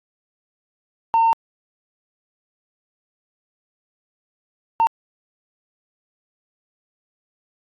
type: tone bursts at uneven times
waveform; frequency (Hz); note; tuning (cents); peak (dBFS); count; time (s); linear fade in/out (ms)
sine; 910; A#5; -42; -11; 2; 1.14-1.33 / 4.8-4.87; 0
effects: tanh soft clip ceiling -11 dBFS + AAC 64 kbps